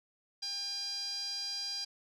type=tone with band-pass filter; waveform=sawtooth; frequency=803 Hz; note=G5; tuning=41 cents sharp; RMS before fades=-38 dBFS; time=0.42-1.85 s; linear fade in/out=10 ms; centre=4900 Hz; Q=9.7; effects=none